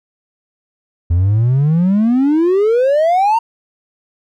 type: exponential sweep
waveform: triangle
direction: up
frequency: 82.41 to 932.3 Hz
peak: -7 dBFS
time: 1.1-3.39 s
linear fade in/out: 10 ms
effects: tanh soft clip ceiling -4 dBFS